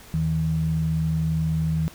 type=tone pair together; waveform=sine; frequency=79.8 / 159.6 Hz; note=D#2 / D#3; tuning=+44 / +44 cents; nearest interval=octave; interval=1200 cents; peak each=-28 / -21 dBFS; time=0.14-1.88 s; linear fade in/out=0 ms; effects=pink hiss -46 dBFS RMS until 1.94 s